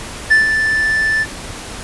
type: tone with ADSR envelope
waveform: triangle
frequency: 1760 Hz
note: A6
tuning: in tune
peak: -4 dBFS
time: 0.3-1.26 s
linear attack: 17 ms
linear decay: 140 ms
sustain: -7 dB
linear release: 43 ms
effects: pink hiss -29 dBFS RMS until 1.83 s + resampled to 24000 Hz